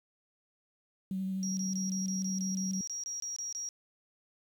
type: tone with vibrato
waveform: sine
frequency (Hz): 190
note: F#3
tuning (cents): +46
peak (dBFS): -31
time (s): 1.11-2.81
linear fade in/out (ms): 2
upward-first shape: triangle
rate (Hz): 12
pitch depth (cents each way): 20
type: tone bursts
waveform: sine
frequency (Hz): 5680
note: F8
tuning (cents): +28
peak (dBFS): -35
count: 14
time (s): 1.43-3.689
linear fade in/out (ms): 0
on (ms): 140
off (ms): 23
effects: tanh soft clip ceiling -24 dBFS + 10-bit